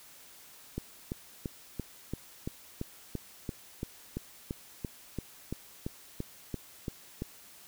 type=click train; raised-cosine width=3 ms; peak=-21 dBFS; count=20; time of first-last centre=0.78-7.221 s; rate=2.95 Hz; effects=white hiss -54 dBFS RMS until 7.67 s